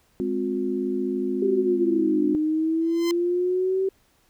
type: chord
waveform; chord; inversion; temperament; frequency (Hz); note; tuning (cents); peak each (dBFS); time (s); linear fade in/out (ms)
sine; F minor; first; equal with one note detuned; 207.7 / 261.6 / 358.4; Ab3 / C4 / F4; 0 / 0 / +45; -30 / -27 / -26; 0.2-2.35; 0
type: exponential two-way sweep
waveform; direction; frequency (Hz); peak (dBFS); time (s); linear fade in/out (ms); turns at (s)
sine; down then up; 394.1 to 300 to 386.2; -20; 1.42-3.89; 5; 2.25
type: tone with exponential growth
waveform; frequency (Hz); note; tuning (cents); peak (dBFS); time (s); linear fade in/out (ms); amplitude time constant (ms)
10% pulse; 1031; C6; -26; -18; 2.81-3.11; 1; 64
effects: pink hiss -63 dBFS RMS until 4.29 s